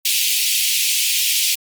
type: high-pass noise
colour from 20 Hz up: pink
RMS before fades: -18 dBFS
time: 0.05-1.55 s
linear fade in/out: 5 ms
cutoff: 2400 Hz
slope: 48 dB/octave
effects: Opus 24 kbps

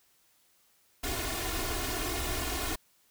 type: noise with comb filter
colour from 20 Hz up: pink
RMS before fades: -33 dBFS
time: 1.03-2.76 s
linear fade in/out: 10 ms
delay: 2.8 ms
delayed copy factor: +0.9
effects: white hiss -67 dBFS RMS until 3.1 s

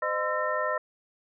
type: tone cluster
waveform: sine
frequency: 513 / 612 / 1029 / 1334 / 1825 Hz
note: C5 / D#5 / C6 / E6 / A#6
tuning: -34 / -29 / -29 / +20 / -37 cents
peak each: -34 / -30 / -32 / -32 / -33 dBFS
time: 0.02-0.78 s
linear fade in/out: 5 ms
effects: none

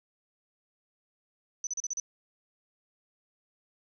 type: tone bursts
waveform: sine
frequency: 6000 Hz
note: F#8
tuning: 23 cents sharp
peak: -30 dBFS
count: 6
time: 1.64-2 s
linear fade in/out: 2 ms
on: 30 ms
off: 36 ms
effects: none

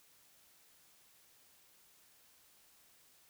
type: silence
effects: white hiss -66 dBFS RMS until 3.29 s

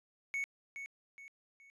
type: tone with echo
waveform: triangle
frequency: 2217 Hz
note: C#7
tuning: in tune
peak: -32 dBFS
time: 0.34-0.44 s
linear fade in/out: 0 ms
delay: 420 ms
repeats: 3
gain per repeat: -8 dB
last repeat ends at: 1.7 s
effects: resampled to 24000 Hz

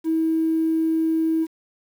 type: tone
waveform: triangle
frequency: 322.3 Hz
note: E4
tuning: 39 cents flat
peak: -14 dBFS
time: 0.04-1.47 s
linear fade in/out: 50 ms
effects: tanh soft clip ceiling -16 dBFS + 8-bit

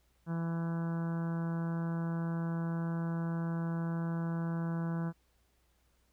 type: harmonic tone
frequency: 166.7 Hz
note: E3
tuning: 20 cents sharp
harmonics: 1 / 2 / 3 / 4 / 5 / 6 / 7 / 8 / 9 / 10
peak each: -32 / -44 / -49 / -50 / -52 / -50 / -54 / -54 / -52 / -59 dBFS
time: 0.26-5.13 s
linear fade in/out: 50 ms
effects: added 60 Hz sine -70 dBFS peak until 6.12 s + pink hiss -74 dBFS RMS until 6.12 s

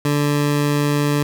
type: tone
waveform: 20% pulse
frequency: 145.8 Hz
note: D3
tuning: 12 cents flat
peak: -11 dBFS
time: 0.05-1.23 s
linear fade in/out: 2 ms
effects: none

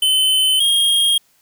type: tone pair in turn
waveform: square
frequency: 3049 / 3245 Hz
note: G7 / G#7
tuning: -49 / -41 cents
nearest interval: minor second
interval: 108 cents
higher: second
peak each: -13 / -13 dBFS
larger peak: neither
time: 0.02-0.6 / 0.6-1.18 s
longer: neither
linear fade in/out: 5 ms
effects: white hiss -58 dBFS RMS until 1.41 s

